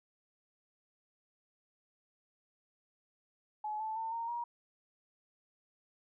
sine tone with pitch steps, 851 / 874.4 / 898.5 / 923.2 / 948.6 Hz, G#5 / A5 / A5 / A#5 / A#5, +42 / -11 / +36 / -17 / +30 cents, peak -35 dBFS, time 3.64-4.44 s, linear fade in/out 5 ms, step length 160 ms, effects none

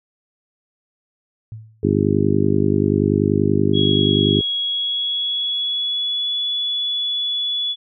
sine tone with exponential decay, 110 Hz, A2, in tune, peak -27 dBFS, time 1.52-1.92 s, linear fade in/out 0 ms, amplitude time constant 85 ms
harmonic tone, 50.4 Hz, G1, 49 cents sharp, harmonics 2 / 3 / 4 / 5 / 6 / 7 / 8, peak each -22 / -22 / -22 / -22 / -22 / -22 / -22 dBFS, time 1.83-4.41 s, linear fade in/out 5 ms
sine tone with pitch glide, 3322 to 3417 Hz, G#7 to G#7, 0 to +49 cents, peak -19 dBFS, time 3.73-7.76 s, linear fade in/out 50 ms, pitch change +49 cents, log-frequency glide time 4.58-6.34 s
effects none

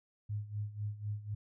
sine tone with tremolo, 104.5 Hz, G#2, 11 cents sharp, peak -33 dBFS, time 0.29-1.35 s, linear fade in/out 10 ms, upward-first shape sine, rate 4 Hz, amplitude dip 80%, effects none

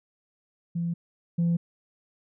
sine tone pair in turn, 170 / 170 Hz, F3 / F3, -46 / -46 cents, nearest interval unison, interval 0 cents, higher neither, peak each -25 / -19 dBFS, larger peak second, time 0.75-0.94 / 1.38-1.57 s, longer neither, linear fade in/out 10 ms, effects tanh soft clip ceiling -19 dBFS

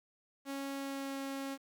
sawtooth tone with pitch glide, 275.5 to 273 Hz, C#4 to C#4, -11 to -26 cents, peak -34 dBFS, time 0.45-1.58 s, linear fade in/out 50 ms, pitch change -15 cents, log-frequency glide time 0.75-1.19 s, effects 11-bit

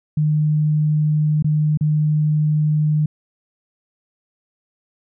sine tone with dropouts, 152.1 Hz, D#3, 39 cents flat, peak -14 dBFS, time 0.17-3.06 s, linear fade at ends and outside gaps 5 ms, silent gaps 1.425-1.444 / 1.774-1.809 s, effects none

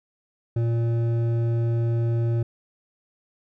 sine tone with hard clipping, 116.4 Hz, A#2, 2 cents flat, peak -22 dBFS, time 0.56-2.43 s, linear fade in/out 5 ms, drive 9 dB, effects none

